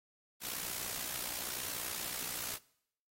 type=noise with amplitude modulation; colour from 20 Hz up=white; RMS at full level=-37 dBFS; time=0.4-2.59 s; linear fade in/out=50 ms; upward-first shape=sine; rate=60.9 Hz; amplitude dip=65%; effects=noise-tail reverb RT60 0.7 s tail -22 dB re dry + AAC 48 kbps